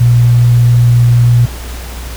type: tone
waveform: sine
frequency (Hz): 120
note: B2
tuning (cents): -49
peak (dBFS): -4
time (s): 0-1.46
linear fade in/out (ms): 10
effects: added 60 Hz sine -22 dBFS peak until 2.16 s + pink hiss -29 dBFS RMS until 2.16 s